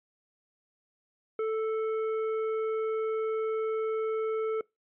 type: tone with hard clipping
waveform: sine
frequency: 440 Hz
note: A4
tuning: in tune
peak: -29 dBFS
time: 1.39-4.61 s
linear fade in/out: 2 ms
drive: 8 dB
effects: noise-tail reverb RT60 0.2 s tail -24 dB re dry + resampled to 8000 Hz